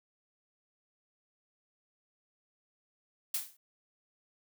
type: noise with exponential decay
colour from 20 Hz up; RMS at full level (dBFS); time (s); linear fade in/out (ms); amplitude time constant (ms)
blue; -29; 3.34-3.57; 5; 50
effects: none